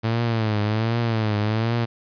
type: tone with vibrato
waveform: sawtooth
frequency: 110.9 Hz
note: A2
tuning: 14 cents sharp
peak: -16 dBFS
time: 0.03-1.86 s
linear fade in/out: 20 ms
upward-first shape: triangle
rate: 1.3 Hz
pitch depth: 120 cents each way
effects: resampled to 11025 Hz + 9-bit